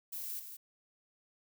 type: noise with echo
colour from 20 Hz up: violet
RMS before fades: -41 dBFS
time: 0.12-0.4 s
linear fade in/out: 10 ms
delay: 170 ms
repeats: 1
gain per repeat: -7 dB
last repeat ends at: 0.57 s
effects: none